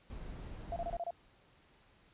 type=noise; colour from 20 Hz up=brown; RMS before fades=-45 dBFS; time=0.1-0.97 s; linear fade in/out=2 ms
type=tone bursts; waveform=sine; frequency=685 Hz; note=F5; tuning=34 cents flat; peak=-35 dBFS; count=6; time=0.72-1.107 s; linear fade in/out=2 ms; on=42 ms; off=27 ms
effects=pink hiss -66 dBFS RMS until 2.13 s + resampled to 8000 Hz